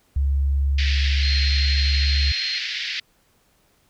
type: tone with pitch glide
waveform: sine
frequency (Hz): 69.3 to 70.15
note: C#2 to C#2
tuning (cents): 0 to +21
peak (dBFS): -17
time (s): 0.16-2.32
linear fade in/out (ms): 5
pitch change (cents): +21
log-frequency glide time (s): 0.93-2.04
type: band-pass noise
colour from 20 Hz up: pink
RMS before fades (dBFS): -28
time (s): 0.78-3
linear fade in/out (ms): 5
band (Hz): 1800 to 5100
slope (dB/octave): 48
type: tone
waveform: sine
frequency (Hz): 4194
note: C8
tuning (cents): +3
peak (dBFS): -25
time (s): 1.22-2.59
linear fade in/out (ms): 20
effects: pink hiss -62 dBFS RMS until 3.89 s